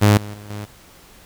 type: tone with level steps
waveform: sawtooth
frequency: 103.9 Hz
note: G#2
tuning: 1 cent sharp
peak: -6 / -26 / -32 / -24 dBFS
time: 0.01-0.66 s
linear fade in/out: 20 ms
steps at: 0.17 / 0.34 / 0.5 s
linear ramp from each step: 2 ms
effects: pink hiss -47 dBFS RMS until 1.25 s